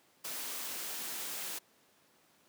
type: noise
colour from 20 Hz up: white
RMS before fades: -40 dBFS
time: 0.24-1.59 s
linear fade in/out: 10 ms
effects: pink hiss -67 dBFS RMS until 2.48 s + high-pass 200 Hz 12 dB/octave